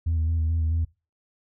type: tone with vibrato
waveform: sine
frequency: 81 Hz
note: E2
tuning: 30 cents flat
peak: -19 dBFS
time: 0.06-0.85 s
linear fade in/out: 10 ms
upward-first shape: square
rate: 4.6 Hz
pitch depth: 28 cents each way
effects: noise-tail reverb RT60 0.3 s tail -25 dB re dry + tanh soft clip ceiling -19 dBFS